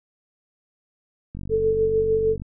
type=click train; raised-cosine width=5 ms; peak=-22 dBFS; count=52; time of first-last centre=1.35-2.419 s; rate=47.7 Hz
type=tone with tremolo; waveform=sine; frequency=441.1 Hz; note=A4; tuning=4 cents sharp; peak=-16 dBFS; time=1.49-2.37 s; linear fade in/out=50 ms; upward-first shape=sine; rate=6.6 Hz; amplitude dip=40%
effects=none